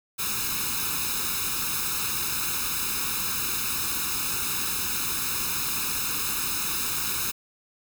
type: noise with comb filter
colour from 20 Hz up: white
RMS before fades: -28 dBFS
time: 0.18-7.32 s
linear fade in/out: 20 ms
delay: 0.77 ms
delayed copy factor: +0.95
effects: none